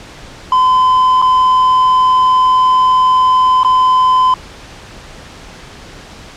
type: tone with dropouts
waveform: triangle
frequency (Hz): 1020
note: C6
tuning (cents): -44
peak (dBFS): -5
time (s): 0.52-4.34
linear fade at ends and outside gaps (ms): 2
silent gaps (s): 1.217-1.223 / 3.633-3.647
effects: pink hiss -34 dBFS RMS until 6.36 s + low-pass 6000 Hz 12 dB/octave